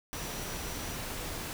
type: tone in noise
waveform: sine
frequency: 5850 Hz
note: F#8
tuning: 21 cents flat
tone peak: -49 dBFS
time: 0.13-0.96 s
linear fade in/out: 0 ms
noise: pink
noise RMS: -38 dBFS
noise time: 0.13-1.53 s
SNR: -14 dB
effects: none